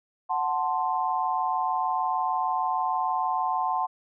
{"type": "chord", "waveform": "sine", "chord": "F# diminished", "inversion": "none", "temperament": "equal", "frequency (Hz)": [740, 880, 1046.5], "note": ["F#5", "A5", "C6"], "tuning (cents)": [0, 0, 0], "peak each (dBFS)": -28, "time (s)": [0.29, 3.87], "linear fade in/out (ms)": 20, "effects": []}